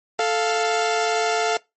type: tone pair together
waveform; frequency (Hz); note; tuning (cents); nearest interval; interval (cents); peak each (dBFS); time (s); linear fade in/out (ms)
sawtooth; 440 / 698.5; A4 / F5; 0 / 0; minor sixth; 800; -18; 0.19-1.57; 2
effects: noise-tail reverb RT60 0.2 s tail -22 dB re dry + MP3 32 kbps

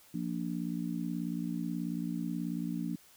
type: harmonic tone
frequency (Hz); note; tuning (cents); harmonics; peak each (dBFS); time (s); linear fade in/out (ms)
58.4; A#1; +4; 3 / 4 / 5; -36 / -37 / -38; 0.14-2.96; 5
effects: white hiss -60 dBFS RMS until 3.16 s

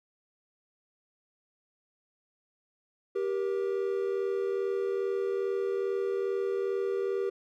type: tone pair together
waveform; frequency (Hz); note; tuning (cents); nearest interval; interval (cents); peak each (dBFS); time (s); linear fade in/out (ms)
triangle; 392 / 474.4; G4 / A#4; 0 / +30; minor third; 330; -27 / -31; 3.15-7.3; 10
effects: none

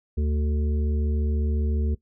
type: harmonic tone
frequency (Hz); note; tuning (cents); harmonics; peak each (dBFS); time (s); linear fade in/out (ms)
74.4; D2; +23; 1 / 3 / 5 / 6; -22 / -32 / -36 / -38; 0.17-1.95; 10
effects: noise-tail reverb RT60 0.1 s tail -17 dB re dry

